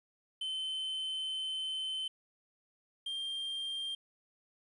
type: tone pair in turn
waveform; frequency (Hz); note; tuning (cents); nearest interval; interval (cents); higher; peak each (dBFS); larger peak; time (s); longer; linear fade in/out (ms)
triangle; 3069 / 3185; G7 / G7; -37 / +27; minor second; 64; second; -33 / -34; first; 0.41-2.08 / 3.06-3.95; first; 5
effects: resampled to 24000 Hz + 11-bit